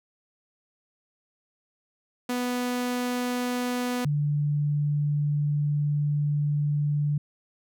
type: tone pair in turn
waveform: sawtooth / sine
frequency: 246.9 / 146.81 Hz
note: B3 / D3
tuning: 0 / 0 cents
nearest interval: major sixth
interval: 900 cents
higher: first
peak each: -22 dBFS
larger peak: neither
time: 2.29-4.05 / 4.05-7.18 s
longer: second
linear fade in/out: 5 ms
effects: none